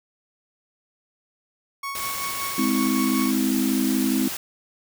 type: tone with tremolo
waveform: 30% pulse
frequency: 1108.7 Hz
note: C#6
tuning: in tune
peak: -25 dBFS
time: 1.83-3.31 s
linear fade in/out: 5 ms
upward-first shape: sine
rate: 5.3 Hz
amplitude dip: 45%
type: noise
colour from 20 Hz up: white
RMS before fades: -31 dBFS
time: 1.95-4.37 s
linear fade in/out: 2 ms
type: chord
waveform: sine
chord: Ab augmented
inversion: none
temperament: just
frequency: 207.7 / 259.6 / 324.5 Hz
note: Ab3 / C4 / E4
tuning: 0 / -13 / -27 cents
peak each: -25 / -22 / -26 dBFS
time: 2.58-4.28 s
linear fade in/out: 5 ms
effects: none